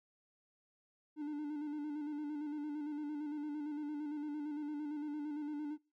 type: tone with vibrato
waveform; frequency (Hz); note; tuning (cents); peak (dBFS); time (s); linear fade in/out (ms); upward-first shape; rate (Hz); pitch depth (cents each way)
triangle; 297.1; D4; +20; -36; 1.16-5.78; 50; square; 8.8; 38
effects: noise-tail reverb RT60 0.3 s tail -25 dB re dry